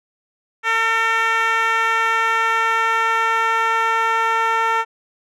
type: tone with band-pass filter sweep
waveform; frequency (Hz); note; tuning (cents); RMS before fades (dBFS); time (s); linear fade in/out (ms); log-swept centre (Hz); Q
10% pulse; 452.3; A4; +48; -18; 0.63-4.85; 50; 1700 to 1100; 1.4
effects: none